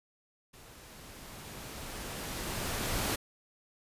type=noise with level ramp; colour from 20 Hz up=pink; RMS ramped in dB=-54 to -31 dBFS; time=0.53-3.16 s; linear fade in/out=10 ms; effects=resampled to 32000 Hz